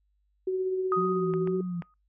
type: tone with tremolo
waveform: sine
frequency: 374.3 Hz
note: F#4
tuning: 20 cents sharp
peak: -24 dBFS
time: 0.47-1.61 s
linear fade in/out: 5 ms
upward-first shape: triangle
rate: 16 Hz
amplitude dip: 35%
type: tone with exponential decay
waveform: sine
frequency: 1247 Hz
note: D#6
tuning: 3 cents sharp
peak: -23 dBFS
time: 0.92-1.94 s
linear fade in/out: 1 ms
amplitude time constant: 220 ms
type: tone with vibrato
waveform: sine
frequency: 174.61 Hz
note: F3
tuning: in tune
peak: -29 dBFS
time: 0.96-1.82 s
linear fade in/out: 20 ms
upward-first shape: sine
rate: 1.9 Hz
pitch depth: 80 cents each way
type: clicks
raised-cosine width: 0.5 ms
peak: -26 dBFS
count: 3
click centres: 1.338 / 1.474 / 1.822 s
effects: noise-tail reverb RT60 0.2 s tail -26 dB re dry + added 50 Hz sine -68 dBFS peak until 2.08 s